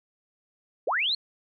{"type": "linear sweep", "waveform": "sine", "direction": "up", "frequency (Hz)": [370, 4353], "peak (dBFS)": -23, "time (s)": [0.87, 1.15], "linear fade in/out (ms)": 5, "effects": []}